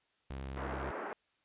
sawtooth tone with vibrato, 67 Hz, C2, 42 cents sharp, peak -36 dBFS, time 0.3-0.91 s, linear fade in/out 5 ms, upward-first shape sine, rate 9.1 Hz, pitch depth 14 cents each way
pink band-pass noise, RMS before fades -41 dBFS, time 0.57-1.13 s, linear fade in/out 0 ms, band 300 to 1700 Hz, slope 24 dB/octave
effects white hiss -75 dBFS RMS until 1.44 s + resampled to 8000 Hz

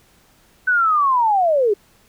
sine linear sweep, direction down, 1520 to 387.3 Hz, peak -13 dBFS, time 0.67-1.74 s, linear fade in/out 10 ms, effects pink hiss -55 dBFS RMS until 2.08 s

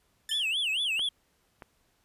10% pulse tone with exponential decay, 1760 Hz, A6, in tune, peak -25 dBFS, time 0.29-0.53 s, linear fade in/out 2 ms, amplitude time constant 51 ms
triangle tone with vibrato, 2973 Hz, F#7, 8 cents sharp, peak -25 dBFS, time 0.31-1.09 s, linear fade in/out 5 ms, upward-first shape sine, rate 4.4 Hz, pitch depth 270 cents each way
clicks, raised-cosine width 0.5 ms, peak -28 dBFS, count 2, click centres 0.994 / 1.622 s
effects pink hiss -70 dBFS RMS until 2.04 s + resampled to 32000 Hz

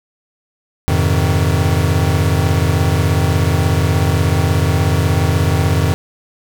square chord, F minor seventh, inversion none, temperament equal with one note detuned, 87.31 / 103.83 / 130.81 / 156.65 Hz, F2 / Ab2 / C3 / Eb3, 0 / 0 / 0 / +12 cents, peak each -16 / -19 / -21 / -19 dBFS, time 0.88-5.94 s, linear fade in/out 0 ms, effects none

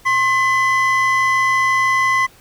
triangle tone pair together, 1065.8 / 2012 Hz, C6 / B6, +32 / +32 cents, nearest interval major seventh, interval 1100 cents, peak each -13 dBFS, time 0.05-2.27 s, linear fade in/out 20 ms, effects tanh soft clip ceiling -8 dBFS + pink hiss -48 dBFS RMS until 2.4 s

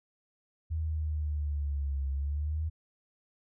sine linear two-way sweep, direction down then up, 80.3 to 67.8 to 80.3 Hz, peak -29 dBFS, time 0.7-2.7 s, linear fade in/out 20 ms, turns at 2.1 s, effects none

